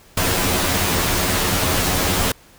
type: noise with comb filter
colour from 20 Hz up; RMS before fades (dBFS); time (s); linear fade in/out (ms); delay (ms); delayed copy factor
pink; -19; 0.17-2.32; 5; 11; +0.85
effects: pink hiss -49 dBFS RMS until 2.58 s